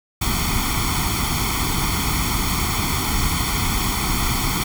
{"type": "noise with comb filter", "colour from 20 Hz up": "pink", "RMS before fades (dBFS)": -21, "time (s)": [0.21, 4.64], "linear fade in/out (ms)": 10, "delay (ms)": 0.9, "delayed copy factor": 1, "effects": []}